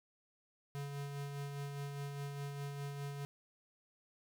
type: tone with tremolo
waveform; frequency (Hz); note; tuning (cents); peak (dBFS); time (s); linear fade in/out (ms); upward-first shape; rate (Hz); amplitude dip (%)
square; 141.7; C#3; +38; -40; 0.75-3.25; 0; sine; 4.9; 35
effects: none